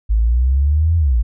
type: exponential two-way sweep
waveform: sine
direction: up then down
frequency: 52 to 85.3 to 52 Hz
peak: -11 dBFS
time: 0.09-1.23 s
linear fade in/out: 20 ms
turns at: 0.97 s
effects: none